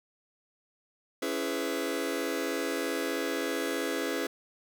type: chord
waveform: sawtooth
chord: C# minor seventh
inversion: none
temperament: just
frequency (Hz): 277.2 / 332.6 / 415.8 / 498.9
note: C#4 / E4 / G#4 / B4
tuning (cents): 0 / +16 / +2 / +17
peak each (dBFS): -31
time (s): 1.22-4.27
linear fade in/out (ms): 5
effects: none